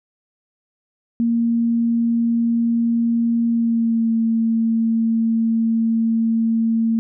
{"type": "tone with pitch glide", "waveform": "sine", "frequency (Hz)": [232.6, 226.6], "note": ["A#3", "A#3"], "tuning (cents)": [-4, -49], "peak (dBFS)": -15, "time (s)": [1.2, 6.99], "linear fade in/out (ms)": 0, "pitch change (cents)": -45, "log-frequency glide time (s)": [3.48, 4.13], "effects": []}